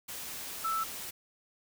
sine tone in noise, 1320 Hz, E6, 2 cents sharp, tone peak -29 dBFS, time 0.64-0.84 s, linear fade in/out 10 ms, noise white, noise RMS -41 dBFS, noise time 0.08-1.11 s, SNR +9 dB, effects none

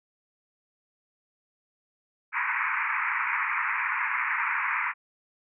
white band-pass noise, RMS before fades -28 dBFS, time 2.32-4.94 s, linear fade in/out 50 ms, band 900 to 2400 Hz, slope 96 dB/octave, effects none

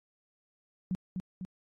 sine tone with echo, 185 Hz, F#3, in tune, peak -28 dBFS, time 0.91-0.95 s, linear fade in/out 0 ms, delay 250 ms, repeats 2, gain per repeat -4 dB, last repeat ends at 1.45 s, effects AAC 32 kbps

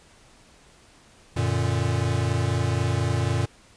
square chord, Gb augmented, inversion none, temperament equal, 92.5 / 116.54 / 146.83 Hz, Gb2 / Bb2 / D3, 0 / 0 / 0 cents, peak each -27 / -25 / -30 dBFS, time 1.36-3.46 s, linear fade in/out 10 ms, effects pink hiss -54 dBFS RMS until 3.76 s + resampled to 22050 Hz

